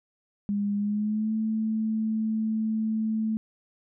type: tone with pitch glide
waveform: sine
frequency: 203.5 to 219.4 Hz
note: G#3 to A3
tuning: -35 to -5 cents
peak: -24 dBFS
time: 0.49-3.37 s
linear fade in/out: 0 ms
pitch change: +130 cents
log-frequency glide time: 0.76-1.33 s
effects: none